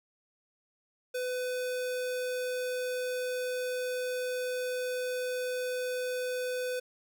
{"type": "tone", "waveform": "square", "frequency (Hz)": 502, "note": "B4", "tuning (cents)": 28, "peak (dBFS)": -32, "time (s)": [1.14, 6.8], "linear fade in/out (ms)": 10, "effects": ["10-bit"]}